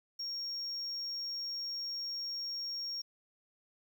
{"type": "tone", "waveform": "triangle", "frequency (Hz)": 5560, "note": "F8", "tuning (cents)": -9, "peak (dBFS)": -34, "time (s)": [0.19, 3.02], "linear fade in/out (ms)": 10, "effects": ["tanh soft clip ceiling -32 dBFS", "11-bit"]}